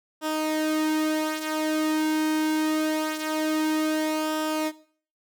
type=tone with flanger; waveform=sawtooth; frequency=310.8 Hz; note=D#4; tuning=2 cents flat; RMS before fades=-26 dBFS; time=0.21-4.72 s; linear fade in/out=50 ms; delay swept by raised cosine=0.46 to 4.96 ms; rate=0.24 Hz; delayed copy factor=-0.55; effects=noise-tail reverb RT60 0.5 s tail -18 dB re dry